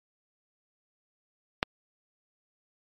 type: click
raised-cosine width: 0.3 ms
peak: -6 dBFS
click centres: 1.629 s
effects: MP3 96 kbps